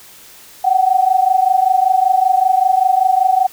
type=tone pair together; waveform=sine; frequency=741 / 766.2 Hz; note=F#5 / G5; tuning=+2 / -40 cents; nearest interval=minor second; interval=58 cents; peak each=-13 dBFS; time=0.64-3.47 s; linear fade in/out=10 ms; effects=white hiss -41 dBFS RMS until 3.52 s